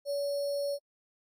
sine tone with sample-and-hold, 568 Hz, C#5, 42 cents sharp, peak -29 dBFS, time 0.05-0.79 s, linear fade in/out 50 ms, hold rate 4900 Hz, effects AAC 48 kbps

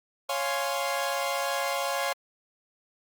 sawtooth chord, Db major seventh, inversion none, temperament equal, 554.4 / 698.5 / 830.6 / 1046.5 Hz, Db5 / F5 / Ab5 / C6, 0 / 0 / 0 / 0 cents, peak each -27 / -29 / -31 / -30 dBFS, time 0.29-2.13 s, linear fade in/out 5 ms, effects Opus 48 kbps

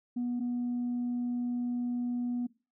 sine tone pair in turn, 243.5 / 243.5 Hz, B3 / B3, -24 / -24 cents, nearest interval unison, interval 0 cents, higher neither, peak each -28 dBFS, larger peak neither, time 0.16-0.4 / 0.4-2.47 s, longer second, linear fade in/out 10 ms, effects noise-tail reverb RT60 0.3 s tail -20 dB re dry + tanh soft clip ceiling -27 dBFS

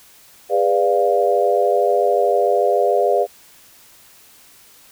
sine chord, G# diminished seventh, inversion none, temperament equal with one note detuned, 407 / 493.9 / 587.3 / 698.5 Hz, G#4 / B4 / D5 / F5, -35 / 0 / 0 / 0 cents, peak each -19 dBFS, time 0.49-3.27 s, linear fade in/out 50 ms, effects white hiss -48 dBFS RMS until 4.91 s

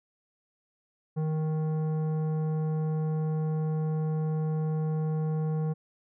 sine tone with tanh clipping, 156.2 Hz, D#3, 7 cents sharp, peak -28 dBFS, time 1.16-5.74 s, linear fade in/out 20 ms, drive 12 dB, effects none

